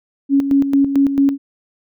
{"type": "tone with tremolo", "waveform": "sine", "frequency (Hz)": 277.2, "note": "C#4", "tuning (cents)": 0, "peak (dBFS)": -9, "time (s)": [0.29, 1.38], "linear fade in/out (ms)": 50, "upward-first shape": "square", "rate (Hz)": 4.5, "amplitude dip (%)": 60, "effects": []}